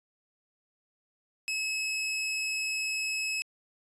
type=tone; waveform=sawtooth; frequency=2579 Hz; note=E7; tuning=39 cents flat; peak=-26 dBFS; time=1.48-3.42 s; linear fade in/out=0 ms; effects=resampled to 22050 Hz

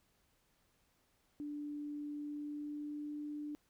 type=tone with pitch glide; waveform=sine; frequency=293.7 to 296.3 Hz; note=D4 to D4; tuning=0 to +15 cents; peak=-40 dBFS; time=1.4-3.55 s; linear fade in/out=0 ms; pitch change=+15 cents; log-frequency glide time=2.16-3.2 s; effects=pink hiss -75 dBFS RMS until 3.69 s

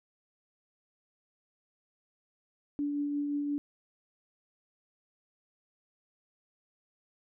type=tone with tremolo; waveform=sine; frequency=289.2 Hz; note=D4; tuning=27 cents flat; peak=-28 dBFS; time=2.79-3.58 s; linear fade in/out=0 ms; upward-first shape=triangle; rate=5.7 Hz; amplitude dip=30%; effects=none

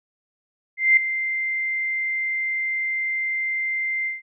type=tone with ADSR envelope; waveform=sine; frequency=2088 Hz; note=C7; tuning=4 cents flat; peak=-10 dBFS; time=0.77-4.22 s; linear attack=200 ms; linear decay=3 ms; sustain=-12 dB; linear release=160 ms; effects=none

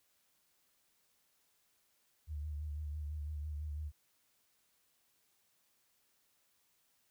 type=tone with vibrato; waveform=sine; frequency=75 Hz; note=D2; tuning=37 cents sharp; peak=-38 dBFS; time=2.27-3.92 s; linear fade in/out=50 ms; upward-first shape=sine; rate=6 Hz; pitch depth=49 cents each way; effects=white hiss -75 dBFS RMS until 7.1 s

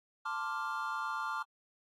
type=chord; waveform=triangle; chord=D minor seventh; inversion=second; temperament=equal with one note detuned; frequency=885.6 / 1046.5 / 1174.7 / 1396.9 Hz; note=A5 / C6 / D6 / F6; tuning=+11 / 0 / 0 / 0 cents; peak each=-39 / -40 / -37 / -37 dBFS; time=0.25-1.43 s; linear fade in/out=10 ms; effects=AAC 48 kbps

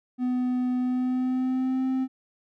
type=tone with pitch glide; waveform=triangle; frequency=250.5 to 261.1 Hz; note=B3 to C4; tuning=+25 to -3 cents; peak=-21 dBFS; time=0.18-2.08 s; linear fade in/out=50 ms; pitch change=+72 cents; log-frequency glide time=0.77-1.86 s; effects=none

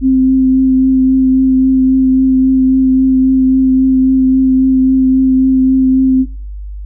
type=tone with vibrato; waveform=sine; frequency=261.6 Hz; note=C4; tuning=in tune; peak=-6 dBFS; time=0.01-6.26 s; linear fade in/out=50 ms; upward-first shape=triangle; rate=3.7 Hz; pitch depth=15 cents each way; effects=noise-tail reverb RT60 0.4 s tail -21 dB re dry + added 50 Hz sine -22 dBFS peak until 6.85 s

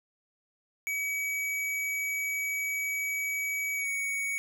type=tone with pitch glide; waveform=square; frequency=2273 to 2239 Hz; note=C#7 to C#7; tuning=+43 to +17 cents; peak=-30 dBFS; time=0.87-4.38 s; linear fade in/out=0 ms; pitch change=-26 cents; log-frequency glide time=3.74-3.88 s; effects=none

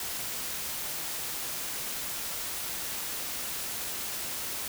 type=noise; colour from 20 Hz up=white; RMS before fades=-35 dBFS; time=0-4.68 s; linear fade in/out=2 ms; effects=none

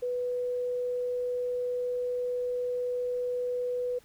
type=tone; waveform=sine; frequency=493.9 Hz; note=B4; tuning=in tune; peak=-28 dBFS; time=0.02-3.99 s; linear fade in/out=10 ms; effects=pink hiss -60 dBFS RMS until 4.04 s

